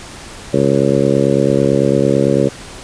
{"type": "harmonic tone", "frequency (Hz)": 69, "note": "C#2", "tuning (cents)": -7, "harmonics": [2, 3, 4, 5, 6, 7, 8], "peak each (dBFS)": [-18, -18, -18, -18, -18, -18, -18], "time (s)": [0.53, 2.49], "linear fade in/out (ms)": 10, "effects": ["pink hiss -33 dBFS RMS until 2.83 s", "resampled to 22050 Hz"]}